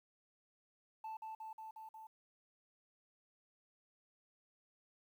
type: tone with echo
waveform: sine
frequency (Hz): 880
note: A5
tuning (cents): 0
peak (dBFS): -40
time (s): 1.04-1.17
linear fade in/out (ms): 5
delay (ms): 180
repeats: 5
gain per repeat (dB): -2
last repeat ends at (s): 2.07
effects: tanh soft clip ceiling -42 dBFS + 12-bit